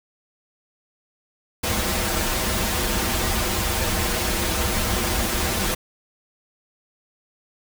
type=noise with comb filter; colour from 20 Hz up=pink; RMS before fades=-23 dBFS; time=1.63-5.75 s; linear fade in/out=10 ms; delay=7.1 ms; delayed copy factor=-0.95; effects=none